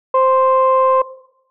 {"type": "tone pair together", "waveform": "sine", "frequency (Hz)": [522.8, 1046.5], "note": ["C5", "C6"], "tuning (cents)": [-1, 0], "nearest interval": "octave", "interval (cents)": 1201, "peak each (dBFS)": -12, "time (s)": [0.14, 1.02], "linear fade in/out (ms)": 5, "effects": ["noise-tail reverb RT60 0.8 s tail -18 dB re dry", "tanh soft clip ceiling -4 dBFS"]}